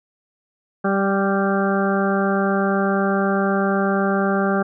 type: harmonic tone with a mistuned harmonic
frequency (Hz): 196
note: G3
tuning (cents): 0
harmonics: 1 / 2 / 3 / 4 / 6 / 7 / 8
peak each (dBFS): -20 / -23 / -25 / -26 / -28 / -28 / -29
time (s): 0.84-4.63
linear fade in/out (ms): 10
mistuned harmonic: 7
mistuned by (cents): +19
effects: none